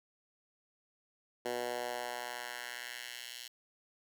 10% pulse tone with high-pass filter sweep, 121.9 Hz, B2, 22 cents flat, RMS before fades -41 dBFS, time 1.45-3.48 s, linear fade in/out 5 ms, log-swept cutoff 400 to 3400 Hz, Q 1.3, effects none

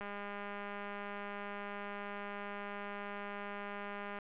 click train, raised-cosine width 0.5 ms, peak -29 dBFS, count 849, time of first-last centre 0.01-4.187 s, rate 203 Hz, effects resampled to 8000 Hz + 11-bit

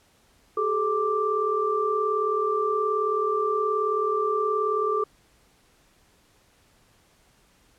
sine tone cluster, 391.2 / 430 / 1177 Hz, G4 / A4 / D6, -4 / -40 / +3 cents, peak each -30 / -25 / -25 dBFS, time 0.57-5.04 s, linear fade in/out 5 ms, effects pink hiss -61 dBFS RMS until 7.78 s + low-pass 12000 Hz 12 dB/octave

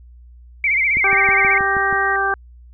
sine tone with vibrato, 2197 Hz, C#7, 16 cents flat, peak -14 dBFS, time 0.64-1.58 s, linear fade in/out 2 ms, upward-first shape sine, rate 15 Hz, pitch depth 110 cents each way
click train, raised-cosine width 3 ms, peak -17 dBFS, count 7, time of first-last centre 0.97-1.927 s, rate 6.27 Hz
harmonic tone, 392 Hz, G4, in tune, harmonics 1 / 2 / 3 / 4, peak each -25 / -22 / -22 / -19 dBFS, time 1.04-2.34 s, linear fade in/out 2 ms
sine tone with pitch glide, 1864.7 to 1879.8 Hz, A#6 to A#6, 0 to +14 cents, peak -22 dBFS, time 1.12-2.16 s, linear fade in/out 2 ms, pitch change +14 cents, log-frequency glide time 1.6-1.86 s
effects added 60 Hz sine -40 dBFS peak until 2.73 s

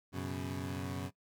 20% pulse chord, F# suspended fourth, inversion none, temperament equal, 92.5 / 123.47 / 138.59 Hz, F#2 / B2 / C#3, 0 / 0 / 0 cents, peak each -35 / -39 / -38 dBFS, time 0.12-1.11 s, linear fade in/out 50 ms, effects noise-tail reverb RT60 0.1 s tail -19 dB re dry

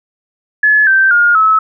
sine tone with pitch steps, 1710 / 1559 / 1421.4 / 1295.9 Hz, A6 / G6 / F6 / E6, -50 / -10 / +30 / -30 cents, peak -6 dBFS, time 0.63-1.59 s, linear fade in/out 5 ms, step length 240 ms, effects none

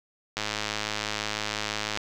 click train, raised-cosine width 0.2 ms, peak -11 dBFS, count 171, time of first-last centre 0.37-1.974 s, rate 106 Hz, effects none

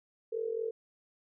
sine tone with amplitude modulation, 452 Hz, A4, 47 cents sharp, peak -28 dBFS, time 0.32-0.71 s, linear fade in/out 10 ms, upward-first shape sine, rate 44.6 Hz, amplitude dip 80%, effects none

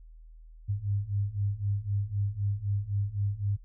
sine beating tone pair, 98.8 / 102.7 Hz, G2 / G#2, +14 / -19 cents, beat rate 3.9 Hz, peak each -32 / -30 dBFS, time 0.68-3.57 s, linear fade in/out 20 ms, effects noise-tail reverb RT60 0.1 s tail -19 dB re dry + added 40 Hz sine -47 dBFS peak until 3.64 s

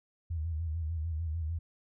sine tone with vibrato, 80.6 Hz, E2, 38 cents flat, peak -31 dBFS, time 0.3-1.59 s, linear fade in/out 10 ms, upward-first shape square, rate 6.7 Hz, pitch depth 72 cents each way, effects none

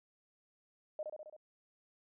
sine tone with echo, 612 Hz, D#5, 29 cents flat, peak -36 dBFS, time 0.99-1.03 s, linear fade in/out 2 ms, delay 67 ms, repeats 5, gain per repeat -3 dB, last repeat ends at 1.365 s, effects none

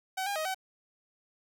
sawtooth tone with pitch steps, 758 / 806 / 628 / 759 Hz, F#5 / G5 / D#5 / F#5, +42 / +48 / +16 / +44 cents, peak -27 dBFS, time 0.17-0.546 s, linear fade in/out 10 ms, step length 94 ms, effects none

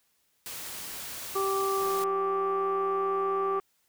white noise, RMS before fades -39 dBFS, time 0.46-2.04 s, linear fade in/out 0 ms
harmonic tone, 389.5 Hz, G4, 11 cents flat, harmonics 1 / 2 / 3, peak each -28 / -37 / -29 dBFS, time 1.35-3.6 s, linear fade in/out 10 ms
click train, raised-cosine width 0.5 ms, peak -31 dBFS, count 316, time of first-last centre 1.82-3.6 s, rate 177 Hz
effects white hiss -71 dBFS RMS until 3.88 s

